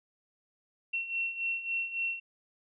sine beating tone pair, 2716 / 2719.6 Hz, F7 / F7, -49 / -47 cents, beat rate 3.6 Hz, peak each -37 / -32 dBFS, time 0.93-2.2 s, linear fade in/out 10 ms, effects none

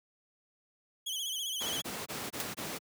sawtooth tone with vibrato, 3182 Hz, G7, 25 cents sharp, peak -31 dBFS, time 1.06-1.82 s, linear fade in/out 10 ms, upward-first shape sine, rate 15 Hz, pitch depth 95 cents each way
pink noise bursts, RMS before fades -38 dBFS, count 5, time 1.6-2.788 s, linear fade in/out 20 ms, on 220 ms, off 22 ms
white noise with exponential decay, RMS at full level -31 dBFS, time 2.4-2.47 s, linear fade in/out 0 ms, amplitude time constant 15 ms
effects high-pass 150 Hz 12 dB/octave

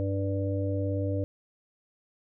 harmonic tone, 98 Hz, G2, in tune, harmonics 1 / 3 / 5 / 6, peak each -28 / -33 / -35 / -36 dBFS, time 0-1.24 s, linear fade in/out 0 ms, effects none

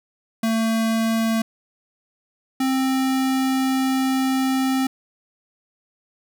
square tone pair in turn, 224.8 / 263.6 Hz, A3 / C4, +37 / +13 cents, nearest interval minor third, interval 276 cents, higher second, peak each -19 dBFS, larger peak neither, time 0.43-1.42 / 2.6-4.87 s, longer second, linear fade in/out 5 ms, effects 10-bit

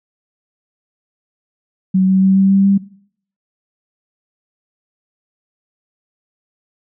sine tone with pitch steps, 187.9 / 189.75 / 191.63 / 193.52 / 195.43 / 197.36 Hz, F#3 / F#3 / G3 / G3 / G3 / G3, +27 / +44 / -39 / -22 / -5 / +12 cents, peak -9 dBFS, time 1.94-2.78 s, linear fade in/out 10 ms, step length 140 ms, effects noise-tail reverb RT60 0.6 s tail -19 dB re dry

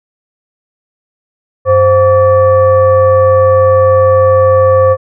sine tone with frequency modulation, 523.3 Hz, C5, in tune, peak -4 dBFS, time 1.65-4.97 s, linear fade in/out 50 ms, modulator 620 Hz, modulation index 0.71, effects none

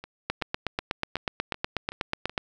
two click trains, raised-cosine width 0.3 ms, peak -10 / -23 dBFS, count 18 / 7, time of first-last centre 0.3-2.378 / 0.04-2.296 s, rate 8.18 / 2.66 Hz, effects none

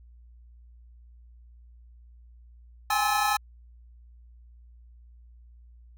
square tone cluster, 806 / 837 / 1049 / 1294 / 1738 Hz, G5 / G#5 / C6 / E6 / A6, +48 / +13 / +4 / -32 / -22 cents, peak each -30 / -28 / -34 / -29 / -33 dBFS, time 2.9-3.37 s, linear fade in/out 5 ms, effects added 59 Hz sine -49 dBFS peak until 5.97 s

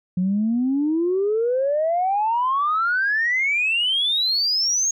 sine exponential sweep, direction up, 177.5 to 6645 Hz, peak -17 dBFS, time 0.17-4.91 s, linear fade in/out 5 ms, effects tanh soft clip ceiling -13 dBFS

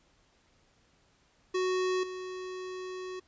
square tone with level steps, 370 Hz, F#4, in tune, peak -28 / -38 dBFS, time 1.54-3.2 s, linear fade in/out 10 ms, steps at 2.03 s, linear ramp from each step 5 ms, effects pink hiss -67 dBFS RMS until 3.27 s + resampled to 16000 Hz

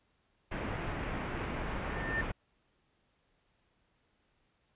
pink low-pass noise, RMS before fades -37 dBFS, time 0.51-2.32 s, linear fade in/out 10 ms, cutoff 2500 Hz, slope 24 dB/octave
sine tone with exponential growth, 1800 Hz, A6, 39 cents sharp, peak -29 dBFS, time 1.61-2.21 s, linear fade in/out 2 ms, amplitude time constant 130 ms
effects pink hiss -74 dBFS RMS until 4.75 s + resampled to 8000 Hz

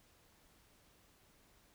silence, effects pink hiss -68 dBFS RMS until 1.74 s

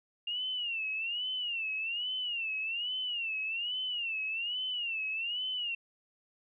sine tone with vibrato, 2794 Hz, F7, in tune, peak -32 dBFS, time 0.27-5.75 s, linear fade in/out 5 ms, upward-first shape sine, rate 1.2 Hz, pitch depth 150 cents each way, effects none

